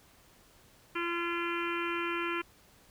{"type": "harmonic tone", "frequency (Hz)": 342.5, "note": "F4", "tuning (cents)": -34, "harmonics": [1, 3, 4, 5, 6, 7, 8, 9], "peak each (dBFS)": [-35, -39, -37, -42, -44, -39, -43, -46], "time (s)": [0.95, 2.42], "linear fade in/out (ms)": 10, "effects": ["pink hiss -61 dBFS RMS until 2.9 s"]}